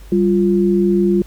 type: tone pair together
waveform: sine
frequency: 195.52 / 349.2 Hz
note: G3 / F4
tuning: -4 / 0 cents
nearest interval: minor seventh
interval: 1004 cents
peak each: -14 dBFS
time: 0.12-1.22 s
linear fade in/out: 2 ms
effects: added 50 Hz sine -35 dBFS peak until 1.26 s + pink hiss -47 dBFS RMS until 1.26 s